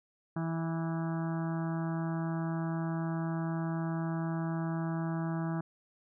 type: harmonic tone with a mistuned harmonic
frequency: 164 Hz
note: E3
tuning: 9 cents flat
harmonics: 1 / 2 / 4 / 5 / 6 / 7 / 8 / 9 / 10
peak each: -32 / -38 / -44 / -46 / -48 / -49 / -50 / -51 / -52 dBFS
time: 0.36-5.61 s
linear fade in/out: 5 ms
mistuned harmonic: 7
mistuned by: +16 cents
effects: none